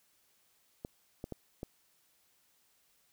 clicks, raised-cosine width 2 ms, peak -26 dBFS, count 4, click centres 0.849 / 1.241 / 1.323 / 1.631 s, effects white hiss -71 dBFS RMS until 3.12 s

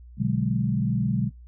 sine chord, G# half-diminished seventh, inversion first, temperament equal, 123.47 / 146.83 / 185 / 207.7 Hz, B2 / D3 / F#3 / G#3, 0 / 0 / 0 / 0 cents, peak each -26 / -28 / -27 / -27 dBFS, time 0.17-1.31 s, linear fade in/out 50 ms, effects noise-tail reverb RT60 0.2 s tail -25 dB re dry + added 60 Hz sine -43 dBFS peak until 1.47 s

